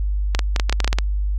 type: clicks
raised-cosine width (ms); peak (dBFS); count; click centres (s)
0.2; -3; 11; 0.349 / 0.392 / 0.562 / 0.598 / 0.696 / 0.726 / 0.803 / 0.845 / 0.877 / 0.929 / 0.986
effects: added 50 Hz sine -18 dBFS peak until 1.38 s